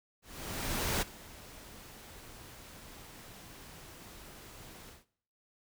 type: noise with ADSR envelope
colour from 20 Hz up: pink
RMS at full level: -31 dBFS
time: 0.22-5.05 s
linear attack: 800 ms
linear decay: 13 ms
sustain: -20 dB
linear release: 170 ms
effects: noise-tail reverb RT60 0.6 s tail -19 dB re dry